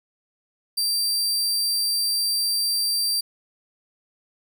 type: tone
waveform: sawtooth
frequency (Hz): 4699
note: D8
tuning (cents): 0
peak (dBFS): -18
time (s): 0.77-3.21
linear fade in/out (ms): 10
effects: none